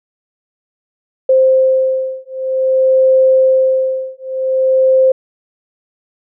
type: beating tone pair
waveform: sine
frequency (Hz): 523.3 / 523.82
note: C5 / C5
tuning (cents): 0 / +2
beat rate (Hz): 0.52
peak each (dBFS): -12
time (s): 1.29-5.12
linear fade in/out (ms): 5
effects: none